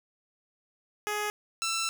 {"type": "tone pair in turn", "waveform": "10% pulse", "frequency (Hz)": [418.6, 1336.7], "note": ["G#4", "E6"], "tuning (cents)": [14, 24], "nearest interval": "octave + minor sixth", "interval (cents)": 2010, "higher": "second", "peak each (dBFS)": [-21, -20], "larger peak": "second", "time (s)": [[1.07, 1.3], [1.62, 1.89]], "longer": "second", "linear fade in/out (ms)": 0, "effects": []}